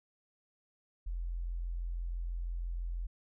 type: tone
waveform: sine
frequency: 43.04 Hz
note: F1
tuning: 25 cents flat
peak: -34 dBFS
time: 1.06-3.07 s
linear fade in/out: 10 ms
effects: none